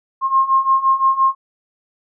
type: beating tone pair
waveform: sine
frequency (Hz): 1065 / 1070.8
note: C6 / C6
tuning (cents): +30 / +40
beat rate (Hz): 5.8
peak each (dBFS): -17 / -14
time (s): 0.21-1.35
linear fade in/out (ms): 50
effects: none